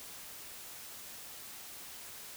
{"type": "silence", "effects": ["white hiss -48 dBFS RMS until 2.36 s"]}